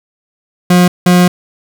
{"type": "tone bursts at uneven times", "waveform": "40% pulse", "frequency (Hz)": 178.6, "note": "F3", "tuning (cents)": 39, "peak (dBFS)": -4, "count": 2, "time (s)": [[0.7, 0.88], [1.06, 1.28]], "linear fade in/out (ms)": 5, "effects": []}